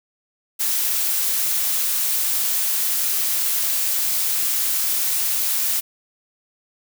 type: noise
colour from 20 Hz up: blue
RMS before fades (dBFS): -21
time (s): 0.59-5.81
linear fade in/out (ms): 20
effects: none